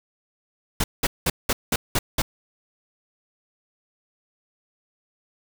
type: noise bursts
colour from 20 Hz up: pink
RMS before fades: -21 dBFS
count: 7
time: 0.8-2.22 s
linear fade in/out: 5 ms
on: 40 ms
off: 190 ms
effects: none